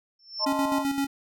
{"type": "tone with exponential growth", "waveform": "sine", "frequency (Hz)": 5370, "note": "E8", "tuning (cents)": 31, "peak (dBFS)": -22, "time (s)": [0.19, 0.45], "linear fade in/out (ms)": 5, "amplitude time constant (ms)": 56}
{"type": "chord", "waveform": "sine", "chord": "A diminished", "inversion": "second", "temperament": "equal", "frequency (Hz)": [622.3, 880, 1046.5], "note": ["Eb5", "A5", "C6"], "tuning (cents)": [0, 0, 0], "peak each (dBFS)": -31, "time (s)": [0.39, 0.85], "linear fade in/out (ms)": 50}
{"type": "tone with tremolo", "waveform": "square", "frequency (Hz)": 277.2, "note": "C#4", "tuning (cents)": 0, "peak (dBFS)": -24, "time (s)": [0.46, 1.07], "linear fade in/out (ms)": 10, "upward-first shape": "square", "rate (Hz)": 7.7, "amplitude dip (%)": 50}
{"effects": []}